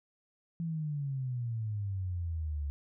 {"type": "exponential sweep", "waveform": "sine", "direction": "down", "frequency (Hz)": [169.3, 70.5], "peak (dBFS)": -32, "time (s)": [0.6, 2.7], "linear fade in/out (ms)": 0, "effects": []}